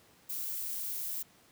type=noise; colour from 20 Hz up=violet; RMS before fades=-37 dBFS; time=0.29-1.23 s; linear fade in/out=10 ms; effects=pink hiss -62 dBFS RMS until 1.51 s + high-pass 100 Hz 12 dB/octave